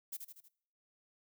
violet noise with echo, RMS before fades -41 dBFS, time 0.12-0.17 s, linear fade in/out 10 ms, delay 79 ms, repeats 4, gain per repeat -5 dB, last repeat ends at 0.486 s, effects noise-tail reverb RT60 0.6 s tail -21 dB re dry

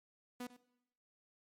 sawtooth tone with echo, 246.5 Hz, B3, 3 cents flat, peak -38 dBFS, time 0.4-0.47 s, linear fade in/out 5 ms, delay 97 ms, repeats 1, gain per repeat -15 dB, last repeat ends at 0.567 s, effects noise-tail reverb RT60 0.9 s tail -20 dB re dry + MP3 64 kbps

